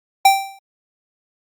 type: tone with exponential decay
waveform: square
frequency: 782 Hz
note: G5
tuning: 4 cents flat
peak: -6 dBFS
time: 0.25-0.59 s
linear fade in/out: 5 ms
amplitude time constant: 73 ms
effects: Opus 48 kbps